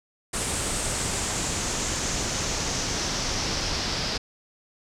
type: noise with low-pass filter sweep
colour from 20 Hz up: pink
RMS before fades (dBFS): -28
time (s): 0.33-4.18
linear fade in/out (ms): 10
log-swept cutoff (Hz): 8800 to 5000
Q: 3.3
effects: none